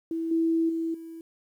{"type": "tone with level steps", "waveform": "sine", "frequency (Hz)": 328.1, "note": "E4", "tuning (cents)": -8, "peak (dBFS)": [-27, -21, -26, -38], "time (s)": [0.11, 1.21], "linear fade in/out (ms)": 2, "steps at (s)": [0.31, 0.69, 0.94], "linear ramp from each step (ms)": 5, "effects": ["10-bit"]}